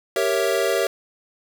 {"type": "chord", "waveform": "square", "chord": "G diminished seventh", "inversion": "none", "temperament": "equal", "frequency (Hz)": [392, 466.2, 554.4, 659.3], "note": ["G4", "Bb4", "Db5", "Fb5"], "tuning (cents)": [0, 0, 0, 0], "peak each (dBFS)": [-25, -25, -25, -26], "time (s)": [0.16, 0.87], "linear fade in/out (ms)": 2, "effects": []}